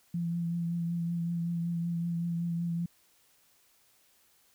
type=tone with vibrato; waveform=sine; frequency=170 Hz; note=F3; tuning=46 cents flat; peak=-29 dBFS; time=0.14-2.86 s; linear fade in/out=5 ms; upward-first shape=triangle; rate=5.3 Hz; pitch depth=25 cents each way; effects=white hiss -66 dBFS RMS until 4.54 s